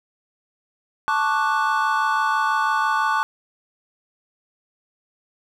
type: chord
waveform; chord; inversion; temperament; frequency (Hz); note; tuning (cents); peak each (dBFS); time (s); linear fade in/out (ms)
triangle; D major seventh; second; equal; 880 / 1108.7 / 1174.7 / 1480; A5 / C#6 / D6 / F#6; 0 / 0 / 0 / 0; -21 / -22 / -23 / -22; 1.08-3.23; 0
effects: none